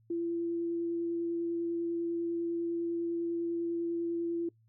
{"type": "tone with vibrato", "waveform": "sine", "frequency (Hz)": 338.8, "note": "E4", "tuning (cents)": 48, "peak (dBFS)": -30, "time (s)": [0.1, 4.49], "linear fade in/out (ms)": 5, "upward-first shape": "sine", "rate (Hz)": 10, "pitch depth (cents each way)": 8, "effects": ["noise-tail reverb RT60 0.1 s tail -22 dB re dry", "added 112 Hz sine -63 dBFS peak until 4.68 s"]}